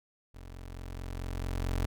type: tone with level ramp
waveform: 25% pulse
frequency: 44.52 Hz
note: F1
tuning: 34 cents sharp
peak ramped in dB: -42 to -24 dBFS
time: 0.34-1.86 s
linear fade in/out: 10 ms
effects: none